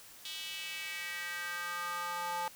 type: tone with high-pass filter sweep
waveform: square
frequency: 174.61 Hz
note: F3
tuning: in tune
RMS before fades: -39 dBFS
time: 0.25-2.48 s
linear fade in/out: 2 ms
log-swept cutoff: 3400 to 840 Hz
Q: 3.1
effects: white hiss -54 dBFS RMS until 2.55 s